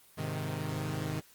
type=chord; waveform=sawtooth; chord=Ab major; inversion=none; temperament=equal; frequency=103.83 / 130.81 / 155.56 Hz; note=Ab2 / C3 / Eb3; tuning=0 / 0 / 0 cents; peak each=-35 / -34 / -32 dBFS; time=0.17-1.21 s; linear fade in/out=20 ms; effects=white hiss -60 dBFS RMS until 1.34 s + Opus 24 kbps